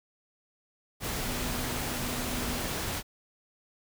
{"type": "tone in noise", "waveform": "sine", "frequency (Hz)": 246.9, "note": "B3", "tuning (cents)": 0, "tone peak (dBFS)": -39, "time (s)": [1.23, 2.7], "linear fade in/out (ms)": 50, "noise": "pink", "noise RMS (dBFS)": -33, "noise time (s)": [1, 3.03], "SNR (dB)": -9, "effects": []}